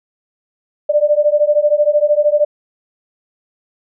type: beating tone pair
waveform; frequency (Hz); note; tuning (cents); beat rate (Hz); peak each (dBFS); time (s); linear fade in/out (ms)
sine; 587.3 / 600.3; D5 / D5; 0 / +38; 13; -13; 0.89-2.45; 10
effects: none